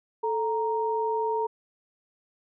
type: tone pair together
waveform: sine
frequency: 439.3 / 932.3 Hz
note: A4 / A#5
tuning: -3 / 0 cents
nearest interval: octave + minor second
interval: 1303 cents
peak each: -27 dBFS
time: 0.23-1.47 s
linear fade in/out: 10 ms
effects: none